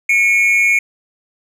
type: tone pair together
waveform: triangle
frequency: 2200 / 2400 Hz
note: C#7 / D7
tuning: -14 / +37 cents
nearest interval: major second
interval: 151 cents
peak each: -10 / -13 dBFS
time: 0.09-0.79 s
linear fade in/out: 5 ms
effects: none